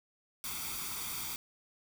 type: noise with comb filter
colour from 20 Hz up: white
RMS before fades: -39 dBFS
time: 0.44-1.36 s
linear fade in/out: 0 ms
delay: 0.86 ms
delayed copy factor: +0.7
effects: none